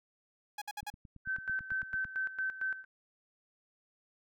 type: tone bursts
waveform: sawtooth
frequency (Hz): 830.6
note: G#5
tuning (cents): 0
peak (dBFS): -34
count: 4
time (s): 0.58-0.902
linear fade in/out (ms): 5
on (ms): 37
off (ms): 58
type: click train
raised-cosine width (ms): 5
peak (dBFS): -39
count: 12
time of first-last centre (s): 0.83-2.052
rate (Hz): 9
type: tone with tremolo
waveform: sine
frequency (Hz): 1540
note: G6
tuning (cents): -31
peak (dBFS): -31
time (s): 1.25-2.85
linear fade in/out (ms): 50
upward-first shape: square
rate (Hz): 4.4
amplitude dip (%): 75
effects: none